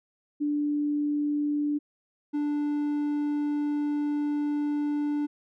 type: tone pair in turn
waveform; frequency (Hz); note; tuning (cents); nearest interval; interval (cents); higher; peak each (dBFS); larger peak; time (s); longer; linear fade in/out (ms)
sine / triangle; 293.7 / 293.7; D4 / D4; 0 / 0; unison; 0; neither; -24 / -23; second; 0.4-1.79 / 2.33-5.27; second; 20
effects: none